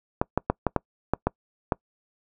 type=clicks; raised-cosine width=1 ms; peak=-7 dBFS; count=8; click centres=0.215 / 0.376 / 0.5 / 0.667 / 0.763 / 1.136 / 1.27 / 1.722 s; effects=noise-tail reverb RT60 0.1 s tail -26 dB re dry